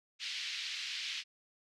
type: band-pass noise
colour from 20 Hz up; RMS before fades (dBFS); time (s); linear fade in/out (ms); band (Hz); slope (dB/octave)
pink; -40; 0.19-1.24; 50; 2300 to 4900; 24
effects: none